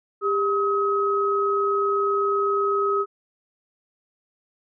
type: tone pair together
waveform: sine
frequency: 400 / 1272.1 Hz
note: G4 / D#6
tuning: +35 / +38 cents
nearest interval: octave + minor sixth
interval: 2003 cents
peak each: -22 dBFS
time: 0.21-3.06 s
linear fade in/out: 50 ms
effects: none